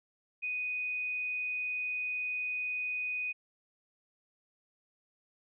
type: tone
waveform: sine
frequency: 2489 Hz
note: D#7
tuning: in tune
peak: -32 dBFS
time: 0.42-3.33 s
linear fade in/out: 20 ms
effects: none